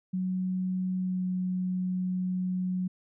sine tone with pitch glide, 185 to 183.51 Hz, F#3 to F#3, 0 to -14 cents, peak -27 dBFS, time 0.13-2.88 s, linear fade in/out 10 ms, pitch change -14 cents, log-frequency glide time 0.97-1.25 s, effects none

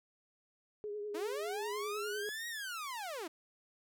sine tone with vibrato, 416.2 Hz, G#4, 4 cents sharp, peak -38 dBFS, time 0.84-2.29 s, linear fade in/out 0 ms, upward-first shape triangle, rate 10 Hz, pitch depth 44 cents each way
sawtooth linear two-way sweep, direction up then down, 293.7 to 1907 to 293.7 Hz, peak -36 dBFS, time 1.14-3.28 s, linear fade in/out 10 ms, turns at 2.48 s
effects none

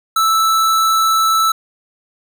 square tone, 1317 Hz, E6, 2 cents flat, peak -12 dBFS, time 0.16-1.52 s, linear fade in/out 5 ms, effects none

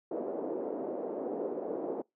white band-pass noise, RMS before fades -36 dBFS, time 0.11-2.02 s, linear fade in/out 5 ms, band 290 to 540 Hz, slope 24 dB/octave, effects noise-tail reverb RT60 0.2 s tail -26 dB re dry

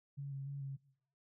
sine tone with vibrato, 138.59 Hz, C#3, in tune, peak -40 dBFS, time 0.17-0.77 s, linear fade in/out 20 ms, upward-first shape square, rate 3.4 Hz, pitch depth 23 cents each way, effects noise-tail reverb RT60 0.7 s tail -20 dB re dry

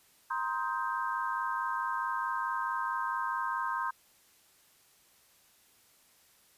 sine chord, C minor seventh, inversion third, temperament just, 941.9 / 1046.5 / 1255.8 / 1569.8 Hz, Bb5 / C6 / Eb6 / G6, +18 / 0 / +16 / +2 cents, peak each -36 / -34 / -38 / -37 dBFS, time 0.3-3.91 s, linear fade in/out 10 ms, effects white hiss -64 dBFS RMS until 6.57 s + resampled to 32000 Hz

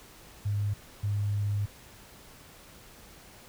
sine tone bursts at uneven times, 102.4 Hz, G#2, 24 cents flat, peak -26 dBFS, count 2, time 0.45-0.74 / 1.03-1.66 s, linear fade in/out 10 ms, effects pink hiss -52 dBFS RMS until 3.48 s

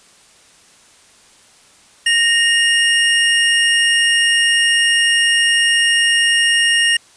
square tone pair together, 1854.3 / 2844 Hz, A#6 / F7, -10 / +31 cents, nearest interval perfect fifth, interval 741 cents, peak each -15 dBFS, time 2.06-6.97 s, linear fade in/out 5 ms, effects white hiss -48 dBFS RMS until 7.16 s + resampled to 22050 Hz

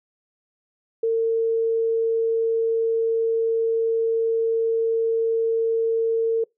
sine tone, 453.8 Hz, A#4, 47 cents flat, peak -18 dBFS, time 1.03-6.44 s, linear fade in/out 5 ms, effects noise-tail reverb RT60 0.2 s tail -26 dB re dry

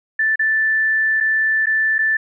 sine tone with dropouts, 1761 Hz, A6, 1 cent sharp, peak -14 dBFS, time 0.19-2.17 s, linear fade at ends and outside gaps 5 ms, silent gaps 0.358-0.393 / 1.203-1.207 / 1.659-1.668 / 1.983-1.989 s, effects none

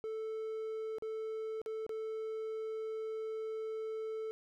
triangle tone with dropouts, 440 Hz, A4, in tune, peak -35 dBFS, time 0.04-4.31 s, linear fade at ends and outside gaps 0 ms, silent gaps 0.984-1.023 / 1.616-1.661 / 1.865-1.893 s, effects none

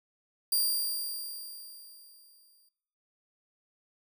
5% pulse tone with exponential decay, 4763 Hz, D8, 24 cents sharp, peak -17 dBFS, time 0.52-2.69 s, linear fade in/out 5 ms, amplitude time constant 470 ms, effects noise-tail reverb RT60 0.9 s tail -23 dB re dry

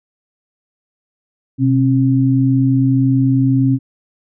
sine tone pair together, 127.2 / 268.9 Hz, C3 / C4, -48 / +47 cents, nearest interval octave + minor second, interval 1295 cents, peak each -13 dBFS, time 1.58-3.79 s, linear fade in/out 50 ms, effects none

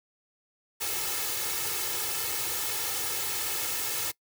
white noise with comb filter, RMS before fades -31 dBFS, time 0.8-4.12 s, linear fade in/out 20 ms, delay 2.3 ms, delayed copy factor +0.85, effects noise-tail reverb RT60 0.1 s tail -22 dB re dry + high-pass 80 Hz 12 dB/octave

